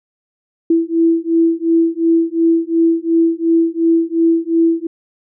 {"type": "beating tone pair", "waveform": "sine", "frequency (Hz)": [329.6, 332.4], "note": ["E4", "E4"], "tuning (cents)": [0, 15], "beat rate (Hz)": 2.8, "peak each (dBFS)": -14, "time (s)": [0.7, 4.87], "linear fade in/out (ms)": 5, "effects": []}